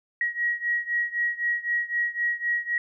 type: beating tone pair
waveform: sine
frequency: 1901 / 1904.9 Hz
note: A#6 / A#6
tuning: +33 / +37 cents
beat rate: 3.9 Hz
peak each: -26 / -28 dBFS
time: 0.21-2.78 s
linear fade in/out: 2 ms
effects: none